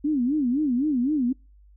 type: tone with vibrato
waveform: sine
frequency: 272 Hz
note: C#4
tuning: 33 cents flat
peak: -20 dBFS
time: 0.04-1.33 s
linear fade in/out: 10 ms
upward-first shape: sine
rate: 3.9 Hz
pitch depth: 230 cents each way
effects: noise-tail reverb RT60 0.3 s tail -26 dB re dry + added 50 Hz sine -50 dBFS peak until 1.76 s